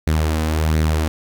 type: tone with flanger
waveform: sawtooth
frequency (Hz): 78.3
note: D#2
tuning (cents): +11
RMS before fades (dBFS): -18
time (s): 0.07-1.08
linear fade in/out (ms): 0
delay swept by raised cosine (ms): 0.48 to 3.98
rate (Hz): 1.4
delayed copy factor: +0.5
effects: none